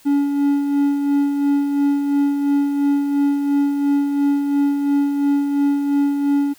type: tone with tremolo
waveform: triangle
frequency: 283.7 Hz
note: C#4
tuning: 40 cents sharp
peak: -11 dBFS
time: 0.05-6.54 s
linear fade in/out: 20 ms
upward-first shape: sine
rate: 2.9 Hz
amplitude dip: 45%
effects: white hiss -50 dBFS RMS until 6.58 s